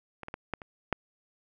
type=clicks; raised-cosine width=0.5 ms; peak=-25 / -24 / -21 / -16 / -28 / -11 dBFS; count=6; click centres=0.233 / 0.284 / 0.341 / 0.537 / 0.618 / 0.927 s; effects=none